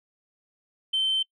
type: tone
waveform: sine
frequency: 3095 Hz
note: G7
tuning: 23 cents flat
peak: -20 dBFS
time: 0.93-1.23 s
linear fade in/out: 10 ms
effects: noise-tail reverb RT60 0.1 s tail -26 dB re dry + tanh soft clip ceiling -19 dBFS